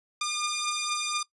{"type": "beating tone pair", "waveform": "10% pulse", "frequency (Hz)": [1204, 1208.2], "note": ["D6", "D6"], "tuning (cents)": [43, 49], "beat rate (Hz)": 4.2, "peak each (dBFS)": [-25, -21], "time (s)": [0.21, 1.23], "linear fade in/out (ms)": 5, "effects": ["noise-tail reverb RT60 0.1 s tail -19 dB re dry", "resampled to 24000 Hz"]}